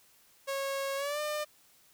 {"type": "tone with pitch glide", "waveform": "sawtooth", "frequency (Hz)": [548, 601.1], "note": ["C#5", "D5"], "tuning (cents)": [-20, 40], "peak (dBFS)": -28, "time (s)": [0.47, 1.45], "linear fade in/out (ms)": 20, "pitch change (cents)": 160, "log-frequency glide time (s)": [0.96, 1.2], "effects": ["white hiss -63 dBFS RMS until 1.93 s"]}